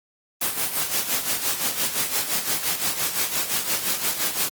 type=noise with tremolo; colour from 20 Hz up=white; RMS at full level=-22 dBFS; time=0.41-4.49 s; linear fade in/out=5 ms; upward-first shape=sine; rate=5.8 Hz; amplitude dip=65%; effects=high-pass 100 Hz 12 dB/octave + Opus 24 kbps